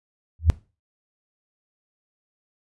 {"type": "tone with exponential growth", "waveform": "sine", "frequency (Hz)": 81, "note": "E2", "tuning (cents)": -30, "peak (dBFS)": -8, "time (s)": [0.39, 0.5], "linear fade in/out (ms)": 0, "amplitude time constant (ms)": 22, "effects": ["noise-tail reverb RT60 0.3 s tail -18 dB re dry", "resampled to 24000 Hz"]}